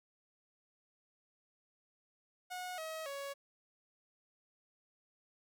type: tone with pitch steps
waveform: sawtooth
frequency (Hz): 728 / 637.4 / 558.1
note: F#5 / D#5 / C#5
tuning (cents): -28 / +42 / +12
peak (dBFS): -37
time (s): 2.5-3.34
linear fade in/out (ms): 20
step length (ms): 280
effects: none